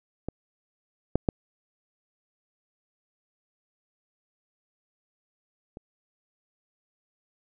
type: clicks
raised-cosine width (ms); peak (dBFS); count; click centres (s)
2; -18 / -8 / -9 / -27; 4; 0.286 / 1.156 / 1.288 / 5.771
effects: none